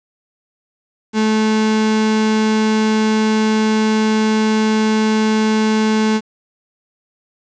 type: tone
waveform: 35% pulse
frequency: 217.3 Hz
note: A3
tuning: 21 cents flat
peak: -11 dBFS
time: 1.13-6.21 s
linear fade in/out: 50 ms
effects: resampled to 16000 Hz + 7-bit